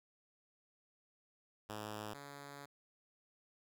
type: tone pair in turn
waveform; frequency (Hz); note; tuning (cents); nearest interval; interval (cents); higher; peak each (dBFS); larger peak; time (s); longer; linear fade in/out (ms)
5% pulse; 106.3 / 141.89; G#2 / C#3; +41 / +41; perfect fourth; 500; second; -32 / -38; first; 1.69-2.14 / 2.14-2.66; second; 10
effects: none